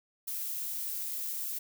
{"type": "noise", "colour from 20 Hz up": "violet", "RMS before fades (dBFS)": -36, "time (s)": [0.27, 1.59], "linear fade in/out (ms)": 10, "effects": []}